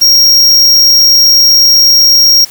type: tone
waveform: square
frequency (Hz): 5588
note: F8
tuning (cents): 0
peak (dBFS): -3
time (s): 0.01-2.45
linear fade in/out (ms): 10
effects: white hiss -32 dBFS RMS until 2.5 s